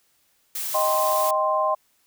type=noise; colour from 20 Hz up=blue; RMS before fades=-29 dBFS; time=0.55-1.31 s; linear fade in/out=5 ms
type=chord; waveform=sine; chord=C minor; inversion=first; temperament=equal; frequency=622.3 / 784 / 1046.5 Hz; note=Eb5 / G5 / C6; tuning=0 / 0 / 0 cents; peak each=-23 / -27 / -22 dBFS; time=0.74-1.75 s; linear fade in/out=10 ms
effects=white hiss -65 dBFS RMS until 2.06 s